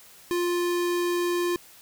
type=tone; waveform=square; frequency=350.4 Hz; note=F4; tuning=6 cents sharp; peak=-24 dBFS; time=0.31-1.56 s; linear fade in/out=0 ms; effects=white hiss -51 dBFS RMS until 1.81 s